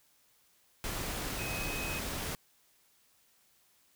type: tone in noise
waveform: sine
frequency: 2531 Hz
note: D#7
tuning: 29 cents sharp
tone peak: -39 dBFS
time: 1.39-1.99 s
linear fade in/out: 0 ms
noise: pink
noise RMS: -37 dBFS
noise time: 0.84-2.35 s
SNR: -5 dB
effects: white hiss -68 dBFS RMS until 3.95 s